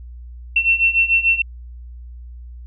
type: beating tone pair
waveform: sine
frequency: 2700 / 2706.8 Hz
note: E7 / E7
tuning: +41 / +45 cents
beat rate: 6.8 Hz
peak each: -18 / -15 dBFS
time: 0.56-1.42 s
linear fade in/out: 5 ms
effects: added 60 Hz sine -33 dBFS peak until 2.66 s